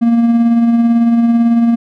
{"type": "tone with tremolo", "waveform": "triangle", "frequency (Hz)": 233.1, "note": "A#3", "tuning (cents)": 0, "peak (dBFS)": -4, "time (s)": [0.01, 1.76], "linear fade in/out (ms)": 20, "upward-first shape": "sine", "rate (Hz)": 18, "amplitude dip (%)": 35, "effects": []}